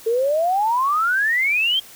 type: exponential sweep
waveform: sine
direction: up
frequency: 440 to 3233 Hz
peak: -16 dBFS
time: 0.06-1.8 s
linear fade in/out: 10 ms
effects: white hiss -43 dBFS RMS until 1.95 s